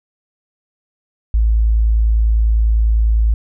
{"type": "tone", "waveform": "sine", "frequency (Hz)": 55, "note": "A1", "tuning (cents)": 0, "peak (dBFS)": -10, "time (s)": [1.34, 3.34], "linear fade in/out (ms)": 0, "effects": []}